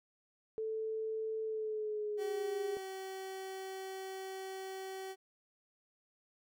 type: tone with pitch glide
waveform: sine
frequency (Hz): 440 to 405.8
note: A4 to G#4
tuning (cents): 0 to -40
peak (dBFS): -35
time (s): 0.58-2.77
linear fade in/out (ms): 0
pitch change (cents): -140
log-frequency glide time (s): 1.44-2.56
type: tone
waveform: 30% pulse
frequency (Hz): 381.8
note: G4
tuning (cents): -46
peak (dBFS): -39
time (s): 2.17-5.16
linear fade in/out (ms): 50
effects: none